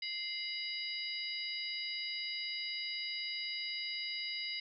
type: harmonic tone with a mistuned harmonic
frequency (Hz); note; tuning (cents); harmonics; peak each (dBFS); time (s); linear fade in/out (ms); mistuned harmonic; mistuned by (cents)
976; B5; -21; 2 / 3 / 4 / 5; -42 / -44 / -44 / -41; 0.02-4.6; 5; 2; +120
effects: none